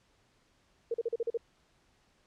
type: tone bursts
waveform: sine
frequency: 464.1 Hz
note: A#4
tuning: 8 cents flat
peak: -28 dBFS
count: 7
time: 0.91-1.374 s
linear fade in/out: 5 ms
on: 32 ms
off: 40 ms
effects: pink hiss -69 dBFS RMS until 2.26 s + low-pass 7000 Hz 12 dB/octave